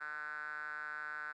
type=tone with band-pass filter; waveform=5% pulse; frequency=151 Hz; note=D3; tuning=48 cents sharp; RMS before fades=-43 dBFS; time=0-1.33 s; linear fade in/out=20 ms; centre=1500 Hz; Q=8.5; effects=none